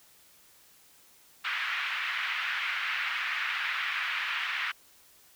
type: band-pass noise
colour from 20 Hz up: white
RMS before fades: -32 dBFS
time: 1.44-4.72 s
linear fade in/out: 10 ms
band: 1300 to 2600 Hz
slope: 24 dB/octave
effects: white hiss -59 dBFS RMS until 5.35 s